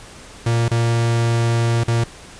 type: tone with dropouts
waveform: 45% pulse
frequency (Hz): 116.54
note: A#2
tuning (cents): 0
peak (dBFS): -15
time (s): 0.46-2.04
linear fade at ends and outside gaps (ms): 5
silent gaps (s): 0.683-0.712 / 1.837-1.879
effects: pink hiss -40 dBFS RMS until 2.39 s + resampled to 22050 Hz